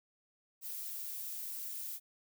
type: noise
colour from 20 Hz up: violet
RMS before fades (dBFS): -42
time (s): 0.61-2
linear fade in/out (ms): 50
effects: none